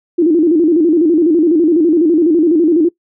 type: tone with vibrato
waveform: sine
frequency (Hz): 325.9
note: E4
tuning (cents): -20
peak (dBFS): -7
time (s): 0.18-2.89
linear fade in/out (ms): 10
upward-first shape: square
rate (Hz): 12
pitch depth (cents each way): 110
effects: noise-tail reverb RT60 0.1 s tail -21 dB re dry